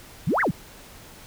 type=exponential two-way sweep; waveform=sine; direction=up then down; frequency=123 to 2181 to 123 Hz; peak=-19 dBFS; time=0.27-0.51 s; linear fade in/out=5 ms; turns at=0.41 s; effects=pink hiss -46 dBFS RMS until 1.26 s